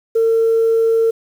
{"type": "tone", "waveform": "sine", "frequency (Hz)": 453.3, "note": "A#4", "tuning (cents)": -48, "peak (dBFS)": -10, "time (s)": [0.15, 1.11], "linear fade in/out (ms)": 10, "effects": ["tanh soft clip ceiling -7 dBFS", "7-bit"]}